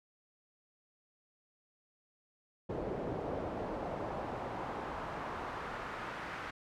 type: noise with band-pass filter sweep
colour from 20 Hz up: brown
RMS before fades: -40 dBFS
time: 2.69-6.51 s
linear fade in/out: 10 ms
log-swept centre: 480 to 1600 Hz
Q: 1.3
effects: none